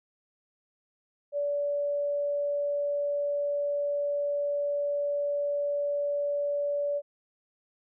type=tone; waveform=sine; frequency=576 Hz; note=D5; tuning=34 cents flat; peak=-26 dBFS; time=1.32-7.02 s; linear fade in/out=50 ms; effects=none